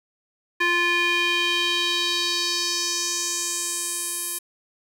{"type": "tone with band-pass filter sweep", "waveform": "square", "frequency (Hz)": 348.3, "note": "F4", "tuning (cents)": -5, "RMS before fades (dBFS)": -24, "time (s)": [0.6, 4.39], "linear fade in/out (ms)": 10, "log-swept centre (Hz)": [2000, 11000], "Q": 2.5, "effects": ["8-bit"]}